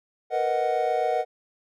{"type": "chord", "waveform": "triangle", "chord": "B major seventh", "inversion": "third", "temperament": "equal", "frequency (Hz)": [466.2, 493.9, 622.3, 740], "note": ["A#4", "B4", "D#5", "F#5"], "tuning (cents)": [0, 0, 0, 0], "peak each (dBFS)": [-27, -28, -26, -23], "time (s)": [0.3, 1.25], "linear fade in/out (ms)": 50, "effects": []}